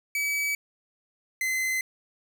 45% pulse tone pair in turn, 2286 / 2051 Hz, D7 / C7, -47 / -35 cents, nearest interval major second, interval 188 cents, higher first, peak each -25 dBFS, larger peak neither, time 0.15-0.55 / 1.41-1.81 s, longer neither, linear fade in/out 2 ms, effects none

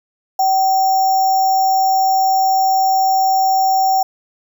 sine tone with sample-and-hold, 766 Hz, G5, 40 cents flat, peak -11 dBFS, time 0.39-4.03 s, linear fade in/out 5 ms, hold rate 6300 Hz, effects none

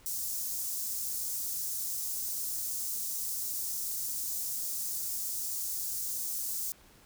white high-pass noise, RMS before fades -35 dBFS, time 0.06-6.72 s, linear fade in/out 0 ms, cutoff 5600 Hz, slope 24 dB/octave, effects pink hiss -59 dBFS RMS until 7.05 s

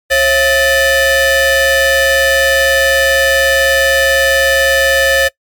45% pulse ring-modulated tone, 608 Hz, D#5, 40 cents flat, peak -5 dBFS, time 0.1-5.29 s, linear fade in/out 20 ms, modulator 1150 Hz, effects noise-tail reverb RT60 0.1 s tail -23 dB re dry + MP3 96 kbps

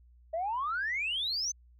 sine exponential sweep, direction up, 625 to 6300 Hz, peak -29 dBFS, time 0.33-1.52 s, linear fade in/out 10 ms, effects tanh soft clip ceiling -25 dBFS + added 60 Hz sine -56 dBFS peak until 1.79 s

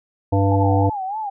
harmonic tone, 98.4 Hz, G2, 7 cents sharp, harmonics 1 / 3 / 5 / 7 / 9, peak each -16 / -21 / -23 / -24 / -26 dBFS, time 0.32-0.9 s, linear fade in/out 10 ms
sine tone with vibrato, 812 Hz, G#5, 39 cents flat, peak -23 dBFS, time 0.51-1.3 s, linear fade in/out 10 ms, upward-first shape sine, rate 3.3 Hz, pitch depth 140 cents each way
effects none

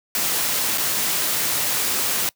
white noise with dropouts, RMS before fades -22 dBFS, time 0.15-2.29 s, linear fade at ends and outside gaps 1 ms, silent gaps 0.776-0.781 s, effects noise-tail reverb RT60 0.1 s tail -23 dB re dry + high-pass 100 Hz 12 dB/octave

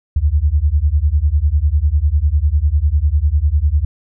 sine beating tone pair, 69.3 / 79.3 Hz, C#2 / D#2, 0 / +33 cents, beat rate 10 Hz, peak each -14 dBFS, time 0.16-3.85 s, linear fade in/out 5 ms, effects none

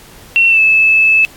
sine tone with pitch glide, 2716 to 2614 Hz, F7 to E7, -49 to -15 cents, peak -6 dBFS, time 0.36-1.25 s, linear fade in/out 0 ms, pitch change -66 cents, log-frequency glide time 0.48-0.6 s, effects pink hiss -39 dBFS RMS until 1.36 s + AAC 64 kbps

